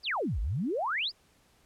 sine exponential two-way sweep, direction down then up, 5274 to 46.94 to 5274 Hz, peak -28 dBFS, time 0.03-1.12 s, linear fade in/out 50 ms, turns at 0.4 s, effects pink hiss -65 dBFS RMS until 1.65 s + low-pass 12000 Hz 12 dB/octave

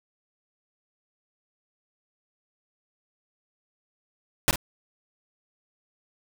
pink noise with echo, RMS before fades -19 dBFS, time 4.48-4.51 s, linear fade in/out 0 ms, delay 48 ms, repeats 1, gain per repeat -13 dB, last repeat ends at 4.558 s, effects none

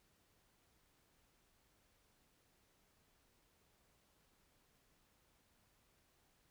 silence, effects pink hiss -75 dBFS RMS until 6.5 s

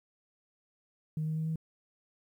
sine tone with pitch steps, 155.56 / 157.1 / 158.65 / 160.21 Hz, D#3 / D#3 / D#3 / E3, 0 / +17 / +34 / -49 cents, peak -29 dBFS, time 1.17-1.558 s, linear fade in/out 2 ms, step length 97 ms, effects tanh soft clip ceiling -26 dBFS + 11-bit

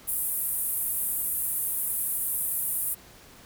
pink band-pass noise, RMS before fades -29 dBFS, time 0.07-2.95 s, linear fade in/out 20 ms, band 9500 to 16000 Hz, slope 48 dB/octave, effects pink hiss -51 dBFS RMS until 3.45 s

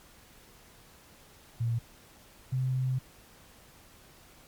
sine tone pair in turn, 116.54 / 129.5 Hz, A#2 / C3, 0 / -17 cents, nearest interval major second, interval 183 cents, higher second, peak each -26 dBFS, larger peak neither, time 1.6-1.79 / 2.52-2.99 s, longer second, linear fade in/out 10 ms, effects pink hiss -56 dBFS RMS until 4.47 s + MP3 96 kbps

